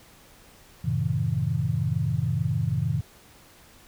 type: chord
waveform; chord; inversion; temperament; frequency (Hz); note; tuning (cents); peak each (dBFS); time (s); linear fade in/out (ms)
sine; F# diminished seventh; none; just; 92.5 / 111 / 133.2 / 159.84; F#2 / A2 / C3 / Eb3; 0 / +16 / +31 / +47; -31 / -28 / -27 / -28; 0.84-3.01; 10
effects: pink hiss -53 dBFS RMS until 3.87 s